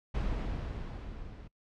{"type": "noise with level ramp", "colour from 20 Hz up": "brown", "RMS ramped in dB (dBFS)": [-31, -47], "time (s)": [0.14, 1.48], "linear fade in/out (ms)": 10, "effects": ["noise-tail reverb RT60 0.1 s tail -24 dB re dry", "low-pass 4000 Hz 12 dB/octave"]}